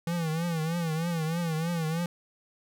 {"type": "tone with vibrato", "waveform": "square", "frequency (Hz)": 164.81, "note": "E3", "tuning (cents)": 0, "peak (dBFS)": -28, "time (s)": [0.07, 2.06], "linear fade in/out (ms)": 2, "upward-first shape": "triangle", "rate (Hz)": 3.2, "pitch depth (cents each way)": 110, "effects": []}